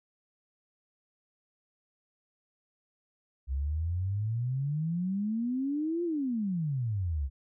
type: exponential two-way sweep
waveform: sine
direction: up then down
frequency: 64.3 to 352.6 to 64.3 Hz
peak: -28 dBFS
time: 3.47-7.3 s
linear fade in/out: 50 ms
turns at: 6.04 s
effects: none